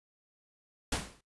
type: noise with exponential decay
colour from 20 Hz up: pink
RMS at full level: -28 dBFS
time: 0.92-1.21 s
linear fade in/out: 5 ms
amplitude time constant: 63 ms
effects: noise-tail reverb RT60 0.2 s tail -26 dB re dry + resampled to 24000 Hz